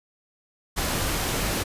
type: noise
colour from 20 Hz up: pink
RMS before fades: -26 dBFS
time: 0.76-1.64 s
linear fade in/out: 20 ms
effects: resampled to 32000 Hz